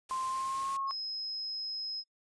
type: noise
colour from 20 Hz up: white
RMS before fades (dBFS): -46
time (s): 0.09-0.77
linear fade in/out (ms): 5
type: tone with pitch glide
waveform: sine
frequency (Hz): 1046.5 to 1087.8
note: C6 to C#6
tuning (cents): 0 to -33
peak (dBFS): -32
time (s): 0.11-0.91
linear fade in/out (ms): 0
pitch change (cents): +67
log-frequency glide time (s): 0.26-0.73
type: tone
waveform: sine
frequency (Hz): 5120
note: D#8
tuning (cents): +49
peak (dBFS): -35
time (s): 0.87-2.04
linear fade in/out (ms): 50
effects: noise-tail reverb RT60 0.1 s tail -23 dB re dry + resampled to 22050 Hz